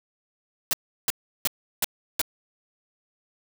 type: noise bursts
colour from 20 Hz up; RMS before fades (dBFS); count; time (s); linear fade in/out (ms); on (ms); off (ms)
white; -23; 5; 0.71-2.215; 0; 21; 350
effects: none